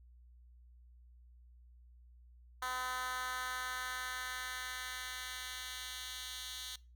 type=tone with high-pass filter sweep; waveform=10% pulse; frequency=253.9 Hz; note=B3; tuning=48 cents sharp; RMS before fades=-42 dBFS; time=2.62-6.76 s; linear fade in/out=5 ms; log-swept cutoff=1100 to 3300 Hz; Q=1.6; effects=noise-tail reverb RT60 0.3 s tail -21 dB re dry + added 60 Hz sine -57 dBFS peak until 6.95 s